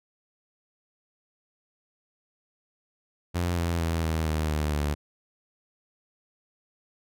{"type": "tone with pitch steps", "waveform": "sawtooth", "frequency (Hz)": [87.31, 84.87, 82.5, 80.2, 77.96, 75.79, 73.67], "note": ["F2", "F2", "E2", "E2", "D#2", "D#2", "D2"], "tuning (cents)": [0, -49, 2, -47, 4, -45, 6], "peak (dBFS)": -21, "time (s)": [3.34, 4.95], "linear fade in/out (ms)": 20, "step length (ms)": 230, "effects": []}